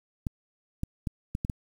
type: clicks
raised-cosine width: 5 ms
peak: -17 dBFS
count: 6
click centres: 0.268 / 0.834 / 1.072 / 1.351 / 1.449 / 1.498 s
effects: 8-bit